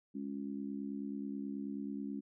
harmonic tone, 69.3 Hz, C#2, in tune, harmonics 3 / 4 / 5, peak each -41 / -41 / -50 dBFS, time 0.14-2.21 s, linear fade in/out 20 ms, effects none

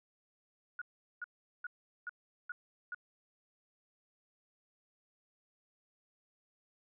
sine tone bursts, 1452 Hz, F#6, 33 cents flat, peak -38 dBFS, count 6, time 0.79-2.946 s, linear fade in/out 2 ms, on 26 ms, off 400 ms, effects none

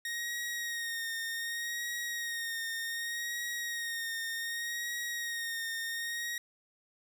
sawtooth tone with vibrato, 1864.7 Hz, A#6, in tune, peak -31 dBFS, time 0.05-6.38 s, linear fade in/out 2 ms, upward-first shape sine, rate 0.66 Hz, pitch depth 31 cents each way, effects none

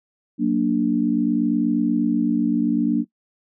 sine chord, Gb augmented, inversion none, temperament equal, 185 / 233.1 / 293.7 Hz, Gb3 / Bb3 / D4, 0 / 0 / 0 cents, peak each -25 / -20 / -20 dBFS, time 0.38-3.05 s, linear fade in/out 50 ms, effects noise-tail reverb RT60 0.1 s tail -21 dB re dry

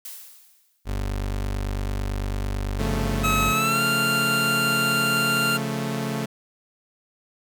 blue noise with exponential decay, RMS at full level -35 dBFS, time 0.05-0.93 s, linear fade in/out 2 ms, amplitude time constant 190 ms
30% pulse tone, 49 Hz, G1, in tune, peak -22 dBFS, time 0.85-3.54 s, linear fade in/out 50 ms
sawtooth chord, Db augmented, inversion none, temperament equal, 138.59 / 174.61 / 220 Hz, Db3 / F3 / A3, 0 / 0 / 0 cents, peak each -25 / -30 / -24 dBFS, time 2.79-6.26 s, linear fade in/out 10 ms
25% pulse tone with pitch glide, 1284 to 1392.1 Hz, E6 to F6, -46 to -6 cents, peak -17 dBFS, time 3.23-5.58 s, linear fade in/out 20 ms, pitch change +140 cents, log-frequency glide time 3.52-3.82 s
effects none

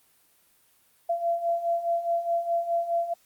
sine beating tone pair, 678 / 682.8 Hz, E5 / F5, +49 / -39 cents, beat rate 4.8 Hz, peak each -30 / -25 dBFS, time 1.09-3.14 s, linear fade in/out 10 ms, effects white hiss -63 dBFS RMS until 3.25 s + Opus 32 kbps

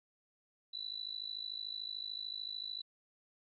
sine tone with amplitude modulation, 3972 Hz, B7, 9 cents sharp, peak -36 dBFS, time 0.73-2.82 s, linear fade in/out 10 ms, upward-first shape sine, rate 53.5 Hz, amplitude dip 90%, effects none

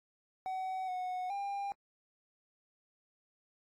triangle tone with pitch steps, 753 / 734 / 800 Hz, F#5 / F#5 / G5, +30 / -14 / +35 cents, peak -33 dBFS, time 0.46-1.72 s, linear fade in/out 0 ms, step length 420 ms, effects AAC 64 kbps

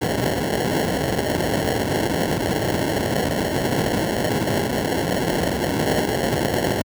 violet noise with sample-and-hold, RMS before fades -21 dBFS, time 0.01-6.82 s, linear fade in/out 10 ms, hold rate 1225 Hz, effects high-pass 80 Hz 12 dB/octave

